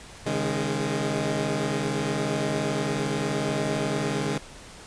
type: chord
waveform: 15% pulse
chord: C# suspended second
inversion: none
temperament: equal with one note detuned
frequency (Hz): 135.58 / 155.56 / 207.7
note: C#3 / D#3 / G#3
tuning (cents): -38 / 0 / 0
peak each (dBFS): -23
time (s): 0.26-4.38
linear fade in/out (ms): 5
effects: pink hiss -45 dBFS RMS until 4.86 s + resampled to 22050 Hz